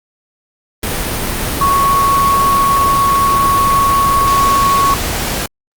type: tone in noise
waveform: sine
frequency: 1108.7 Hz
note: C#6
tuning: in tune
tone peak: -9 dBFS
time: 1.61-4.94 s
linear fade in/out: 2 ms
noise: pink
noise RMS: -18 dBFS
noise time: 0.83-5.46 s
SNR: +6 dB
effects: Opus 32 kbps